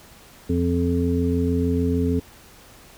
harmonic tone, 86.6 Hz, F2, 14 cents flat, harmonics 1 / 2 / 3 / 5, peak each -23 / -27 / -22 / -26 dBFS, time 0.49-2.2 s, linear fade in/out 10 ms, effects pink hiss -48 dBFS RMS until 2.97 s

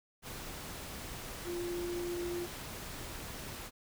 sine tone in noise, 349.2 Hz, F4, in tune, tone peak -35 dBFS, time 1.44-2.48 s, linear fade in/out 50 ms, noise pink, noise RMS -44 dBFS, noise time 0.22-3.71 s, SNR +6 dB, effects none

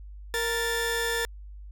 sawtooth tone pair together, 465.7 / 1760 Hz, A#4 / A6, -2 / 0 cents, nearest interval octave + major seventh, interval 2302 cents, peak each -25 / -25 dBFS, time 0.34-1.25 s, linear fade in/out 0 ms, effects added 50 Hz sine -40 dBFS peak until 1.71 s

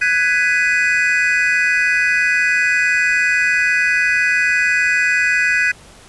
triangle chord, G# minor seventh, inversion third, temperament just, 1495.1 / 1661.2 / 1993.5 / 2492 Hz, F#6 / G#6 / B6 / D#7, +18 / 0 / +16 / +2 cents, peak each -17 dBFS, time 0.01-5.72 s, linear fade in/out 10 ms, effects pink hiss -43 dBFS RMS until 6.08 s + resampled to 24000 Hz

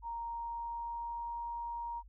sine tone with pitch glide, 932.3 to 939.9 Hz, A#5 to A#5, 0 to +14 cents, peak -37 dBFS, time 0.02-2.03 s, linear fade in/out 50 ms, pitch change +14 cents, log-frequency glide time 0.16-1.41 s, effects added 50 Hz sine -53 dBFS peak until 2.08 s

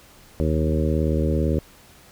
harmonic tone with a mistuned harmonic, 77.78 Hz, D#2, in tune, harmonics 1 / 2 / 3 / 4 / 5 / 6 / 7, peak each -22 / -25 / -27 / -28 / -29 / -30 / -30 dBFS, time 0.4-1.59 s, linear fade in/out 0 ms, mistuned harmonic 1, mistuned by -37 cents, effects pink hiss -50 dBFS RMS until 2.11 s

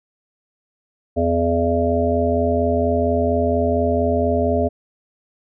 harmonic tone, 84.3 Hz, E2, 39 cents sharp, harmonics 1 / 3 / 5 / 7 / 8, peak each -22 / -22 / -22 / -22 / -22 dBFS, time 1.16-4.69 s, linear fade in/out 20 ms, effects none

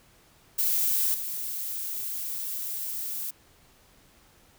violet noise with level steps, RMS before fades -25 / -33 dBFS, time 0.58-3.31 s, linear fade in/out 10 ms, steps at 1.14 s, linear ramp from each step 5 ms, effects pink hiss -59 dBFS RMS until 4.58 s

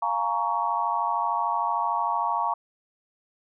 sine chord, Bb minor seventh, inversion second, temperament just, 699.2 / 839.1 / 932.3 / 1118.8 Hz, F5 / Ab5 / Bb5 / Db6, +2 / +18 / 0 / +16 cents, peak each -31 / -31 / -26 / -28 dBFS, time 0.02-2.54 s, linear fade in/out 5 ms, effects none

